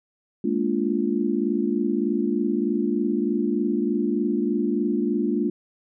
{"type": "chord", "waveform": "sine", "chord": "Bb dominant seventh", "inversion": "third", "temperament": "just", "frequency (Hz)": [209.8, 233.1, 291.4, 349.6], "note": ["Ab3", "Bb3", "D4", "F4"], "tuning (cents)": [18, 0, -13, 2], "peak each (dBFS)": -26, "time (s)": [0.44, 5.5], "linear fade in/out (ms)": 5, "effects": []}